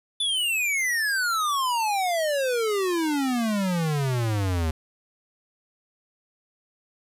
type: exponential sweep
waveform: square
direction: down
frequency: 3520 to 77.5 Hz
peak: -23 dBFS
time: 0.2-4.71 s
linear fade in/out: 5 ms
effects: resampled to 32000 Hz + 9-bit